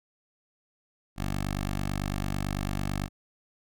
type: tone with notch filter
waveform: 10% pulse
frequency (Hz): 49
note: G1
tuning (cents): 0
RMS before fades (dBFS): -31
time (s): 1.16-3.09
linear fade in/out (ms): 50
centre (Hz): 420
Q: 1.6
effects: none